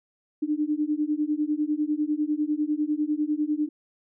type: beating tone pair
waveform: sine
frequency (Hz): 295.9 / 305.9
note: D4 / D#4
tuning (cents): +13 / -29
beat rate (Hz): 10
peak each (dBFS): -26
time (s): 0.42-3.69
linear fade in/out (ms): 10
effects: none